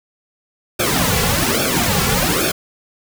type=noise with flanger; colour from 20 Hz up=pink; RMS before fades=-17 dBFS; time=0.79-2.52 s; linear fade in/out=10 ms; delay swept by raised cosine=1 to 3.3 ms; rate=1.2 Hz; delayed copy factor=-1; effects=none